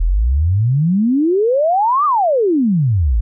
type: exponential two-way sweep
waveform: sine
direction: up then down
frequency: 38.46 to 1238 to 49.54 Hz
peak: -11 dBFS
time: 0-3.21 s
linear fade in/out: 10 ms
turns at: 2.05 s
effects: none